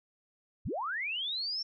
sine linear sweep, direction up, 32.7 to 5510 Hz, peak -32 dBFS, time 0.65-1.63 s, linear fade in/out 10 ms, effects none

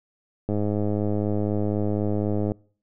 click train, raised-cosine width 2 ms, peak -13 dBFS, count 212, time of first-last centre 0.49-2.519 s, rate 104 Hz, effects noise-tail reverb RT60 0.5 s tail -26 dB re dry

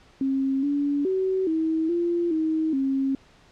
sine tone with pitch steps, 269.1 / 286 / 378.1 / 320.6 / 344.2 / 316.8 / 269.9 Hz, C4 / D4 / F#4 / E4 / F4 / D#4 / C#4, +49 / -46 / +38 / -48 / -25 / +31 / -46 cents, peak -21 dBFS, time 0.21-3.15 s, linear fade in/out 2 ms, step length 420 ms, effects pink hiss -55 dBFS RMS until 3.51 s + low-pass 5000 Hz 12 dB/octave

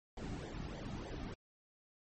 brown noise with flanger, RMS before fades -44 dBFS, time 0.17-1.34 s, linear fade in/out 2 ms, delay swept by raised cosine 0.73 to 2.03 ms, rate 3.3 Hz, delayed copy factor -0.7, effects MP3 32 kbps

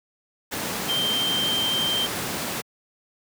sine tone in noise, 3144 Hz, G7, 4 cents sharp, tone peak -22 dBFS, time 0.88-2.07 s, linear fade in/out 20 ms, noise pink, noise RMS -28 dBFS, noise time 0.51-2.62 s, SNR +3 dB, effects high-pass 150 Hz 12 dB/octave

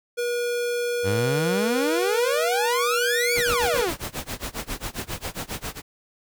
square tone, 481.2 Hz, B4, 45 cents flat, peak -24 dBFS, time 0.17-3.86 s, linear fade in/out 20 ms
sawtooth exponential two-way sweep, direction up then down, 92.5 to 2349 to 288 Hz, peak -19 dBFS, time 1.03-3.94 s, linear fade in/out 50 ms, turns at 3.35 s
pink noise with tremolo, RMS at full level -29 dBFS, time 3.34-5.82 s, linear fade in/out 50 ms, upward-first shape sine, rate 7.4 Hz, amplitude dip 95%
effects none

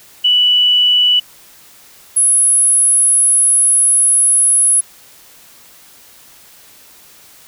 sine tone pair in turn, 2960 / 10683 Hz, F#7 / E9, 0 / +22 cents, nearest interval octave + minor seventh, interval 2222 cents, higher second, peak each -8 dBFS, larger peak neither, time 0.24-1.2 / 2.16-4.81 s, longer second, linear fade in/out 10 ms, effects white hiss -43 dBFS RMS until 7.47 s

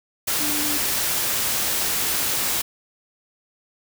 sine tone in noise, 296.9 Hz, D4, 19 cents sharp, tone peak -29 dBFS, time 0.4-0.78 s, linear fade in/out 10 ms, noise white, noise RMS -23 dBFS, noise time 0.27-2.62 s, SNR -9 dB, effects none

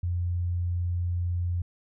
sine tone, 87.8 Hz, F2, 10 cents sharp, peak -25 dBFS, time 0.03-1.62 s, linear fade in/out 5 ms, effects none

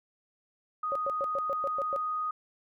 sine tone, 1244.5 Hz, D#6, in tune, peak -29 dBFS, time 0.83-2.31 s, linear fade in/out 5 ms
sine tone bursts, 555 Hz, C#5, 2 cents sharp, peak -30 dBFS, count 8, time 0.92-1.962 s, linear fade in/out 0 ms, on 34 ms, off 110 ms
effects none

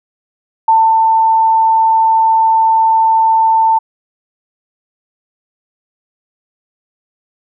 sine tone with ADSR envelope, 893 Hz, A5, 25 cents sharp, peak -5 dBFS, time 0.68-3.79 s, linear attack 5 ms, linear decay 270 ms, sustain -2 dB, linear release 13 ms, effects none

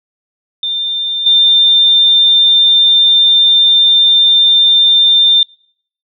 sine tone with level steps, 3595 Hz, A7, 36 cents sharp, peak -14 / -5 dBFS, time 0.63-5.43 s, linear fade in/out 2 ms, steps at 1.26 s, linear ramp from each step 5 ms, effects noise-tail reverb RT60 0.6 s tail -24 dB re dry

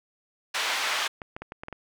white band-pass noise, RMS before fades -28 dBFS, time 0.54-1.08 s, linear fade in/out 10 ms, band 770 to 3300 Hz, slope 12 dB/octave
clicks, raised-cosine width 0.5 ms, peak -22 dBFS, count 7, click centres 1.218 / 1.365 / 1.42 / 1.521 / 1.635 / 1.684 / 1.727 s
effects none

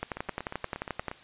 two click trains, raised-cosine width 0.5 ms, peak -16 / -21 dBFS, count 13 / 9, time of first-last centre 0.03-1.083 / 0.17-1.115 s, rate 11.4 / 8.47 Hz, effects white hiss -52 dBFS RMS until 1.23 s + resampled to 8000 Hz

